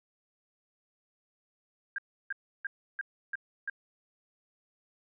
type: tone bursts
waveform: sine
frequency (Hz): 1603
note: G6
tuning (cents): +38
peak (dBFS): -31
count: 6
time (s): 1.96-3.698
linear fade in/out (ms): 2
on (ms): 23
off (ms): 320
effects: none